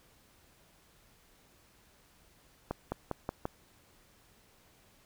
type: accelerating click train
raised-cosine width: 1 ms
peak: -19 dBFS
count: 5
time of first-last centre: 2.71-3.454 s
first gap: 210 ms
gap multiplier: 0.92
effects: pink hiss -64 dBFS RMS until 5.05 s